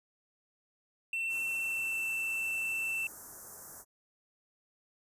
triangle tone with pitch glide, 2693 to 2671 Hz, E7 to E7, +36 to +22 cents, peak -30 dBFS, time 1.13-3.07 s, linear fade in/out 2 ms, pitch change -14 cents, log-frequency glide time 1.56-2.01 s
white band-stop noise, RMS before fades -47 dBFS, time 1.28-3.85 s, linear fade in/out 50 ms, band 1600 to 6000 Hz, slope 48 dB/octave
effects resampled to 32000 Hz

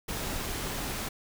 pink noise, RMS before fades -34 dBFS, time 0.08-1.09 s, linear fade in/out 10 ms, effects none

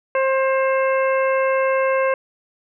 harmonic tone, 531 Hz, C5, 25 cents sharp, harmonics 1 / 2 / 3 / 4 / 5, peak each -17 / -23 / -27 / -29 / -31 dBFS, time 0.15-2.14 s, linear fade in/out 2 ms, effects none

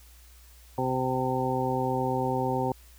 harmonic tone, 129.1 Hz, C3, 23 cents flat, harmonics 1 / 2 / 3 / 4 / 6 / 7, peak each -32 / -32 / -32 / -32 / -32 / -32 dBFS, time 0.78-2.72 s, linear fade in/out 2 ms, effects added 60 Hz sine -51 dBFS peak until 2.98 s + white hiss -57 dBFS RMS until 2.98 s

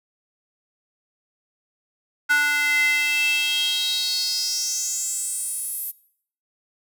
square tone with high-pass filter sweep, 293.7 Hz, D4, in tune, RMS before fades -23 dBFS, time 2.29-5.92 s, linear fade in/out 20 ms, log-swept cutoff 1500 to 12000 Hz, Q 6.1, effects noise-tail reverb RT60 0.6 s tail -21 dB re dry

